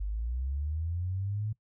sine linear sweep, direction up, 47.75 to 109.5 Hz, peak -30 dBFS, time 0-1.53 s, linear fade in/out 10 ms, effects noise-tail reverb RT60 0.1 s tail -20 dB re dry

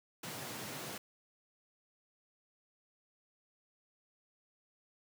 pink high-pass noise, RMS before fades -44 dBFS, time 0.23-0.98 s, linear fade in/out 5 ms, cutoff 110 Hz, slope 48 dB/octave, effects none

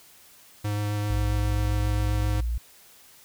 square tone with vibrato, 103.83 Hz, G#2, in tune, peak -26 dBFS, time 0.64-2.41 s, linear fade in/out 10 ms, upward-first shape sine, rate 7.5 Hz, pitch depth 10 cents each way
sine tone, 58.27 Hz, A#1, in tune, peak -24 dBFS, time 1.1-2.58 s, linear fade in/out 5 ms
effects white hiss -53 dBFS RMS until 3.24 s

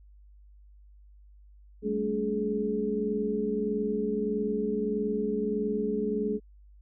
sine tone cluster, 197.8 / 219.4 / 288 / 421.9 Hz, G3 / A3 / D4 / G#4, +16 / -5 / -34 / +27 cents, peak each -34 / -32 / -36 / -29 dBFS, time 1.82-6.4 s, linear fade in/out 50 ms, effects added 50 Hz sine -51 dBFS peak until 6.81 s

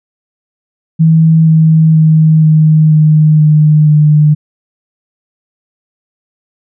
sine tone with pitch steps, 161.1 / 159.34 / 157.6 / 155.88 / 154.18 / 152.5 / 150.83 Hz, E3 / D#3 / D#3 / D#3 / D#3 / D#3 / D3, -39 / +42 / +23 / +4 / -15 / -34 / +47 cents, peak -3 dBFS, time 0.99-4.35 s, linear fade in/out 20 ms, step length 480 ms, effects none

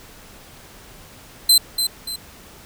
sawtooth tone with echo, 4080 Hz, C8, 44 cents flat, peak -7 dBFS, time 1.49-1.58 s, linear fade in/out 5 ms, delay 290 ms, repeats 2, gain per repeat -8 dB, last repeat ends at 2.16 s, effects pink hiss -44 dBFS RMS until 2.65 s

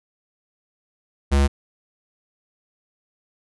square tone, 69.7 Hz, C#2, 10 cents sharp, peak -15 dBFS, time 1.31-1.48 s, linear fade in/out 20 ms, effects resampled to 24000 Hz

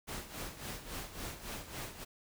pink noise with tremolo, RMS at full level -41 dBFS, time 0.07-2.05 s, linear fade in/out 20 ms, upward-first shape sine, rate 3.6 Hz, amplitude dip 70%, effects none

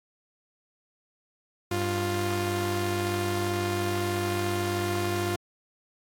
sawtooth tone pair together, 98.2 / 350.5 Hz, G2 / F4, +4 / +6 cents, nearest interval octave + minor seventh, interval 2202 cents, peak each -26 / -24 dBFS, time 1.71-5.36 s, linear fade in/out 5 ms, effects AAC 64 kbps

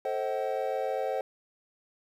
triangle chord, A diminished seventh, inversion none, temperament just, 440 / 528 / 633.6 / 760.3 Hz, A4 / C5 / Eb5 / Gb5, 0 / +16 / +31 / +47 cents, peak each -33 / -30 / -34 / -32 dBFS, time 0.05-1.21 s, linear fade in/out 2 ms, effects 10-bit

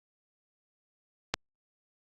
click, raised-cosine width 0.2 ms, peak -8 dBFS, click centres 1.34 s, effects Opus 48 kbps

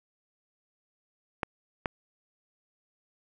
clicks, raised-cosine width 0.5 ms, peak -13 dBFS, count 2, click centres 1.432 / 1.858 s, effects none

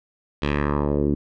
10% pulse tone with low-pass filter sweep, 72.7 Hz, D2, 17 cents flat, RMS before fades -22 dBFS, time 0.42-1.15 s, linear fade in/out 5 ms, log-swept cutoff 3500 to 280 Hz, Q 2, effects none

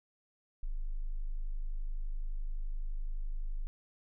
sine tone, 25.87 Hz, G#0, 6 cents flat, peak -32 dBFS, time 0.63-3.67 s, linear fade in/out 0 ms, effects none

